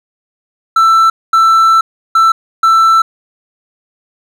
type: tone bursts at uneven times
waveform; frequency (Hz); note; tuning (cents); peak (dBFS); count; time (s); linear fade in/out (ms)
triangle; 1331; E6; +16; -3; 4; 0.76-1.1 / 1.33-1.81 / 2.15-2.32 / 2.63-3.02; 5
effects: none